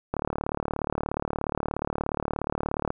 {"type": "click train", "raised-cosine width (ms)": 1, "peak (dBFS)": -13, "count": 103, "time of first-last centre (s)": [0.14, 2.904], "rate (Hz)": 36.9, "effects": []}